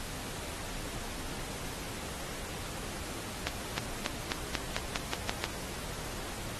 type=accelerating click train; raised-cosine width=0.2 ms; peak=-11 dBFS; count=10; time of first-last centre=3.47-5.44 s; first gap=310 ms; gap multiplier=0.91; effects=pink hiss -41 dBFS RMS until 6.59 s + AAC 32 kbps